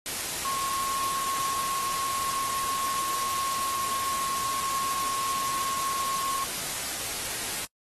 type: tone in noise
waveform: sine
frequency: 1086 Hz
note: C#6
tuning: 36 cents flat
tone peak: -29 dBFS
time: 0.45-6.44 s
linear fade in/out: 0 ms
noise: white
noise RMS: -32 dBFS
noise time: 0.06-7.65 s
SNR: 0 dB
effects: noise-tail reverb RT60 0.1 s tail -26 dB re dry + AAC 32 kbps